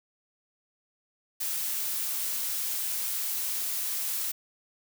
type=noise; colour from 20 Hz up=blue; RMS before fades=-31 dBFS; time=1.4-4.32 s; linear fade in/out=10 ms; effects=none